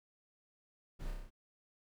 brown noise with echo, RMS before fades -44 dBFS, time 0.99-1.12 s, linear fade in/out 20 ms, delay 31 ms, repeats 6, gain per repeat -2 dB, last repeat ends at 1.306 s, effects none

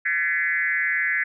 sine tone with frequency modulation, 1864.7 Hz, A#6, in tune, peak -20 dBFS, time 0.05-1.24 s, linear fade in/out 10 ms, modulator 162 Hz, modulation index 1.8, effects none

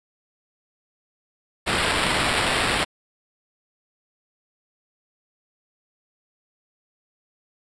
white noise with sample-and-hold, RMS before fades -22 dBFS, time 1.66-2.85 s, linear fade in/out 20 ms, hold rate 6300 Hz, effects resampled to 22050 Hz

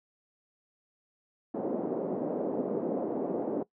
white band-pass noise, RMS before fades -32 dBFS, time 1.54-3.63 s, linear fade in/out 5 ms, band 210 to 550 Hz, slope 24 dB/octave, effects noise-tail reverb RT60 0.1 s tail -20 dB re dry

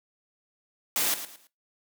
white noise with echo, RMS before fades -26 dBFS, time 0.96-1.14 s, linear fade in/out 0 ms, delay 110 ms, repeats 3, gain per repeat -11 dB, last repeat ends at 1.47 s, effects noise-tail reverb RT60 0.2 s tail -19 dB re dry + high-pass 200 Hz 12 dB/octave

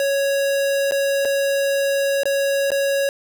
square tone with dropouts, 554.4 Hz, C#5, in tune, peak -18 dBFS, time 0-3.09 s, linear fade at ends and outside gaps 1 ms, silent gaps 0.911-0.92 / 1.25-1.254 / 2.234-2.255 / 2.705-2.717 s, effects none

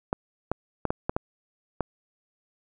clicks, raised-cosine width 1 ms, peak -11 dBFS, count 7, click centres 0.129 / 0.516 / 0.853 / 0.905 / 1.095 / 1.165 / 1.807 s, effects none

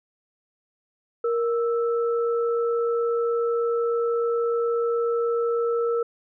sine tone pair together, 468.2 / 1318.5 Hz, A#4 / E6, +8 / 0 cents, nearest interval octave + tritone, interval 1792 cents, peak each -21 / -31 dBFS, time 1.24-6.03 s, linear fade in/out 5 ms, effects none

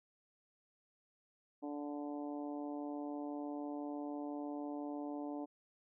harmonic tone, 146 Hz, D3, 10 cents flat, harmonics 2 / 3 / 4 / 5 / 6 / 7, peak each -41 / -51 / -49 / -50 / -53 / -60 dBFS, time 1.62-5.46 s, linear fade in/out 20 ms, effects none

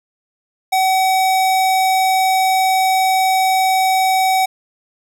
square tone, 757 Hz, F#5, 39 cents sharp, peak -13 dBFS, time 0.72-4.46 s, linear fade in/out 10 ms, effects none

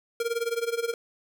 square tone with tremolo, 466.2 Hz, A#4, in tune, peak -24 dBFS, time 0.2-0.94 s, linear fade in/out 2 ms, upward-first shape sine, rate 19 Hz, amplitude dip 85%, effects none

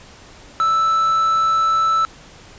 triangle tone with quantisation, 1318.5 Hz, E6, in tune, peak -12 dBFS, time 0.6-2.05 s, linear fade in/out 0 ms, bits 6, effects pink hiss -43 dBFS RMS until 2.58 s + resampled to 16000 Hz

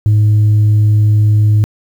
sine tone, 105.9 Hz, G#2, 34 cents sharp, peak -4 dBFS, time 0.06-1.64 s, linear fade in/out 0 ms, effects tanh soft clip ceiling -5 dBFS + 7-bit

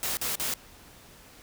white noise bursts, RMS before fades -30 dBFS, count 3, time 0.03-0.538 s, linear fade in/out 0 ms, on 140 ms, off 44 ms, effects pink hiss -52 dBFS RMS until 1.42 s

